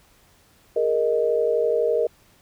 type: chord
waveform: sine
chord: Ab suspended second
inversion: none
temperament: just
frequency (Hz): 415.3 / 467.2 / 623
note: Ab4 / Bb4 / Eb5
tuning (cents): 0 / +4 / +2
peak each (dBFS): -26 / -20 / -24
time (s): 0.76-2.07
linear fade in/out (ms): 5
effects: pink hiss -57 dBFS RMS until 2.41 s